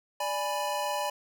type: chord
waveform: square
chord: G# diminished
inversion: second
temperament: equal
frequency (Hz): 587.3 / 830.6 / 987.8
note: D5 / G#5 / B5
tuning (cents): 0 / 0 / 0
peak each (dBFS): -34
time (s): 0.2-1.1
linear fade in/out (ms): 5
effects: none